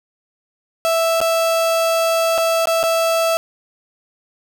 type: tone with dropouts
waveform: 35% pulse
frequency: 659.3 Hz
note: E5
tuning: in tune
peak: -13 dBFS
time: 0.85-3.37 s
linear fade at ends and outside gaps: 0 ms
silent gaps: 1.204-1.214 / 2.379-2.383 / 2.656-2.672 / 2.83-2.837 s
effects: none